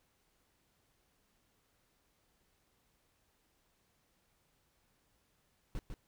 brown noise with echo, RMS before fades -38 dBFS, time 5.75-5.79 s, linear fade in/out 0 ms, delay 150 ms, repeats 1, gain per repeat -5 dB, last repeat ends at 5.94 s, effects pink hiss -75 dBFS RMS until 6.07 s

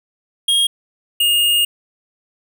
square tone pair in turn, 3257 / 2842 Hz, G#7 / F7, -34 / +30 cents, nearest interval major second, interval 236 cents, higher first, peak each -13 dBFS, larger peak neither, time 0.48-0.67 / 1.2-1.65 s, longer second, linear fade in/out 5 ms, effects none

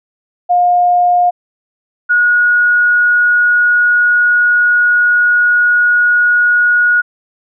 sine tone pair in turn, 711 / 1450.2 Hz, F5 / F#6, +31 / -35 cents, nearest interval octave, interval 1234 cents, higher second, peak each -7 dBFS, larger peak neither, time 0.49-1.31 / 2.09-7.02 s, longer second, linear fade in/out 20 ms, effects none

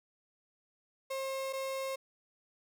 35% pulse tone pair in turn, 535 / 535 Hz, C5 / C5, +38 / +38 cents, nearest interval unison, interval 0 cents, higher neither, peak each -33 / -33 dBFS, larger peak neither, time 1.1-1.53 / 1.53-1.96 s, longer neither, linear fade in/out 10 ms, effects none

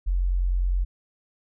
sine tone, 44.89 Hz, F1, 48 cents sharp, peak -20 dBFS, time 0.06-0.85 s, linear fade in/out 20 ms, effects none

